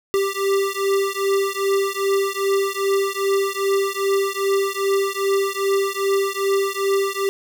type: beating tone pair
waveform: square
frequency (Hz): 392 / 394.5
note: G4 / G4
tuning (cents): 0 / +11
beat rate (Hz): 2.5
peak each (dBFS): -22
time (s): 0.14-7.29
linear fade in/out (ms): 0
effects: none